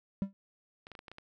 triangle tone with exponential decay, 196 Hz, G3, in tune, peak -23 dBFS, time 0.22-0.33 s, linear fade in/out 0 ms, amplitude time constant 23 ms
clicks, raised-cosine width 0.3 ms, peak -31 dBFS, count 7, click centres 0.869 / 0.917 / 0.952 / 0.991 / 1.082 / 1.116 / 1.184 s
effects none

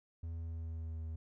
triangle tone with pitch glide, 82.7 to 80.3 Hz, E2 to E2, +6 to -45 cents, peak -37 dBFS, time 0.23-1.16 s, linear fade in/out 5 ms, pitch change -51 cents, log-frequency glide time 0.35-1.05 s, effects none

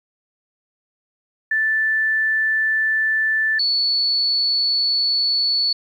sine tone pair in turn, 1760 / 4435 Hz, A6 / C#8, 0 / 0 cents, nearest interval octave + major third, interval 1600 cents, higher second, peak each -16 dBFS, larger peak neither, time 1.51-3.59 / 3.59-5.73 s, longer second, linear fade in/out 5 ms, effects 9-bit

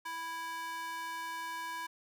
square tone with high-pass filter, 329.6 Hz, E4, in tune, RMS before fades -40 dBFS, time 0.05-1.87 s, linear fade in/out 10 ms, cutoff 1200 Hz, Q 7.1, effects none

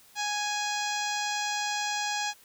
harmonic tone, 830.6 Hz, G#5, in tune, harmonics 1 / 2 / 3 / 4 / 5 / 6 / 7 / 8 / 9, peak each -32 / -35 / -37 / -38 / -39 / -40 / -40 / -41 / -42 dBFS, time 0.15-2.34 s, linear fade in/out 50 ms, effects white hiss -57 dBFS RMS until 2.44 s

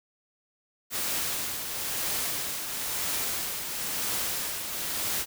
white noise with tremolo, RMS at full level -29 dBFS, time 0.9-5.26 s, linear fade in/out 50 ms, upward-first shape triangle, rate 1 Hz, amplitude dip 50%, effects none

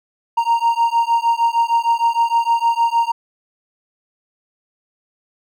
triangle beating tone pair, 926 / 932.5 Hz, A#5 / A#5, -12 / 0 cents, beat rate 6.5 Hz, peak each -15 dBFS, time 0.37-3.12 s, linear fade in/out 10 ms, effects none

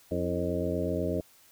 harmonic tone with a mistuned harmonic, 88.2 Hz, F2, 18 cents sharp, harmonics 1 / 2 / 3 / 4 / 5 / 6 / 7, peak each -35 / -35 / -35 / -35 / -35 / -35 / -35 dBFS, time 0.11-1.21 s, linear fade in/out 5 ms, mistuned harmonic 4, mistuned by -83 cents, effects white hiss -59 dBFS RMS until 1.51 s

